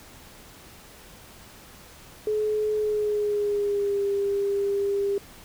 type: tone with pitch glide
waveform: sine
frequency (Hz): 426.4 to 400.1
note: G#4 to G4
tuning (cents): +46 to +35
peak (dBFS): -22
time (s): 2.27-5.18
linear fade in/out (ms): 2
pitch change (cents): -111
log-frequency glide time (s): 2.77-4.02
effects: pink hiss -48 dBFS RMS until 5.44 s